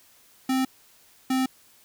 square tone pair in turn, 261.6 / 260.6 Hz, C4 / C4, 0 / -7 cents, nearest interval unison, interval 7 cents, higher first, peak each -22 dBFS, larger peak neither, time 0.49-0.65 / 1.3-1.46 s, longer neither, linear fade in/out 5 ms, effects white hiss -57 dBFS RMS until 1.84 s

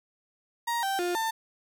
35% pulse tone with pitch steps, 940 / 780 / 353.1 / 895 Hz, A#5 / G5 / F4 / A5, +14 / -9 / +19 / +29 cents, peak -25 dBFS, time 0.67-1.31 s, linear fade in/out 10 ms, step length 160 ms, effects none

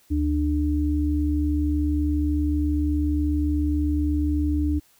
sine tone pair together, 74.47 / 297.9 Hz, D2 / D4, +25 / +25 cents, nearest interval 2 octaves, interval 2400 cents, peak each -22 / -23 dBFS, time 0.1-4.8 s, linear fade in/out 20 ms, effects white hiss -59 dBFS RMS until 4.99 s

